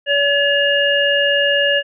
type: harmonic tone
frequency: 568 Hz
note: C#5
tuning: 42 cents sharp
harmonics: 1 / 3 / 5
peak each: -17 / -17 / -17 dBFS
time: 0.06-1.83 s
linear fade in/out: 50 ms
effects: none